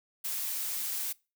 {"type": "noise", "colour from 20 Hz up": "blue", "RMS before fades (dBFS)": -34, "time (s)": [0.24, 1.13], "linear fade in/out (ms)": 10, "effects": ["noise-tail reverb RT60 0.3 s tail -24 dB re dry"]}